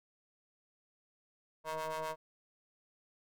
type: ring-modulated tone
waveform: 30% pulse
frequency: 158.6 Hz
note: D#3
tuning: 33 cents sharp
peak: -31 dBFS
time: 1.64-2.16 s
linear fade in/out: 50 ms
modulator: 789 Hz
effects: none